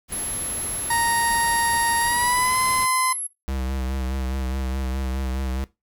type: noise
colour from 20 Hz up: pink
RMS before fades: -35 dBFS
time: 0.08-2.88 s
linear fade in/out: 50 ms
type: tone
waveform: sine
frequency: 11175 Hz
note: F9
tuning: in tune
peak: -25 dBFS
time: 0.12-3.27 s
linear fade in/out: 5 ms
type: tone with pitch glide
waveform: 30% pulse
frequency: 932.3 to 1028.5 Hz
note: A#5 to C6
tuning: 0 to -30 cents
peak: -17 dBFS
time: 0.9-3.13 s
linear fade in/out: 5 ms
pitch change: +170 cents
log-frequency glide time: 1.99-2.58 s
type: tone with vibrato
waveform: square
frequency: 65.5 Hz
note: C2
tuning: 2 cents sharp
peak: -25 dBFS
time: 3.48-5.64 s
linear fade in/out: 0 ms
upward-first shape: sine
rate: 4.8 Hz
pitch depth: 41 cents each way
effects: noise-tail reverb RT60 0.2 s tail -18 dB re dry